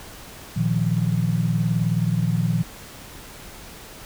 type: chord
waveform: sine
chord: Bb suspended fourth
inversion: none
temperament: equal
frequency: 116.54 / 155.56 / 174.61 Hz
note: Bb2 / Eb3 / F3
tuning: 0 / 0 / 0 cents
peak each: -23 dBFS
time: 0.56-2.63 s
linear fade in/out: 10 ms
effects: pink hiss -41 dBFS RMS until 4.05 s